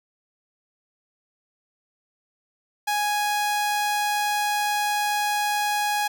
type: tone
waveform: sawtooth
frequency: 830.6 Hz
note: G#5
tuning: in tune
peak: -18 dBFS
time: 2.87-6.08 s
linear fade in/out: 10 ms
effects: none